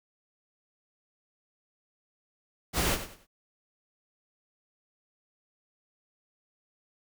pink noise with echo, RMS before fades -27 dBFS, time 2.73-2.98 s, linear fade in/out 50 ms, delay 97 ms, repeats 3, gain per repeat -11 dB, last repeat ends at 3.271 s, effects none

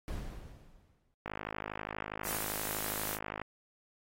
brown noise with exponential decay, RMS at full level -35 dBFS, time 0.08-1.14 s, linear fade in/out 0 ms, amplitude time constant 230 ms
click train, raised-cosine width 0.5 ms, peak -22 dBFS, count 114, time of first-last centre 1.26-3.416 s, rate 52.4 Hz
blue noise, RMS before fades -36 dBFS, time 2.23-3.19 s, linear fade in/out 50 ms
effects AAC 48 kbps

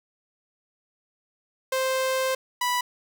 sawtooth tone pair in turn, 523.3 / 985 Hz, C5 / B5, 0 / -5 cents, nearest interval major seventh, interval 1095 cents, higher second, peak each -19 dBFS, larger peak neither, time 1.72-2.35 / 2.61-2.81 s, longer first, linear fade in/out 5 ms, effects none

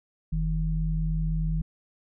sine tone pair together, 45.14 / 159 Hz, F#1 / D#3, -42 / +38 cents, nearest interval octave + minor seventh, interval 2180 cents, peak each -26 / -27 dBFS, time 0.32-1.62 s, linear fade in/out 10 ms, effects none

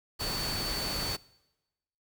sine tone in noise, 4494 Hz, C#8, 23 cents sharp, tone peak -34 dBFS, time 0.19-1.17 s, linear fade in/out 20 ms, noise pink, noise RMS -35 dBFS, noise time 0.19-1.17 s, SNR -2 dB, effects noise-tail reverb RT60 1.0 s tail -23 dB re dry

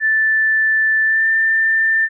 sine tone with pitch glide, 1760 to 1786.6 Hz, A6 to A6, 0 to +26 cents, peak -12 dBFS, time 0-2.09 s, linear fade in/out 50 ms, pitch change +26 cents, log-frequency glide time 1.04-1.27 s, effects none

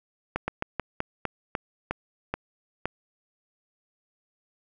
slowing click train, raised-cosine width 0.5 ms, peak -12 dBFS, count 10, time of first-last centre 0.36-2.856 s, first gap 120 ms, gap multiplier 1.2, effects none

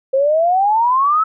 sine exponential sweep, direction up, 523.3 to 1318.5 Hz, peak -11 dBFS, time 0.13-1.24 s, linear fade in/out 10 ms, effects none

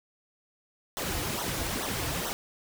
pink noise with flanger, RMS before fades -32 dBFS, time 0.97-2.33 s, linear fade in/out 0 ms, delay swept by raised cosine 0.41 to 5.21 ms, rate 2.3 Hz, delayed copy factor -0.75, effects none

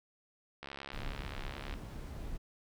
click train, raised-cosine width 0.3 ms, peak -27 dBFS, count 78, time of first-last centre 0.63-1.74 s, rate 69.4 Hz
brown noise, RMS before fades -42 dBFS, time 0.92-2.38 s, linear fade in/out 20 ms
effects none

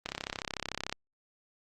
click train, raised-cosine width 0.2 ms, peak -16 dBFS, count 30, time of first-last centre 0.06-0.926 s, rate 33.5 Hz, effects Opus 32 kbps

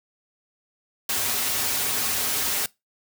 white noise with comb filter, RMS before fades -25 dBFS, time 1.09-2.66 s, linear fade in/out 2 ms, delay 5.9 ms, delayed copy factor -0.8, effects noise-tail reverb RT60 0.2 s tail -22 dB re dry + high-pass 80 Hz 12 dB/octave

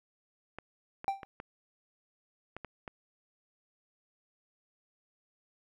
clicks, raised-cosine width 0.5 ms, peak -26 dBFS, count 7, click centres 0.586 / 1.044 / 1.232 / 1.401 / 2.566 / 2.647 / 2.878 s
triangle tone with exponential decay, 784 Hz, G5, in tune, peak -22 dBFS, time 1.08-1.25 s, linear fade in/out 0 ms, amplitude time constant 35 ms
effects none

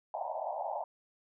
pink band-pass noise, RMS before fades -37 dBFS, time 0.14-0.84 s, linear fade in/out 2 ms, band 580 to 940 Hz, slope 96 dB/octave, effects none

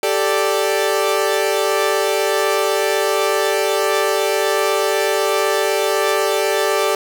sawtooth chord, G suspended second, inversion none, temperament equal, 392 / 440 / 587.3 Hz, G4 / A4 / D5, 0 / 0 / 0 cents, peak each -16 dBFS, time 0.03-6.95 s, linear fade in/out 2 ms, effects none

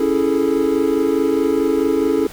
triangle chord, A major seventh, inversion first, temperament equal, 277.2 / 329.6 / 415.3 / 440 Hz, C#4 / E4 / G#4 / A4, 0 / 0 / 0 / 0 cents, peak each -18 dBFS, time 0-2.27 s, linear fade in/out 5 ms, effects pink hiss -38 dBFS RMS until 2.32 s

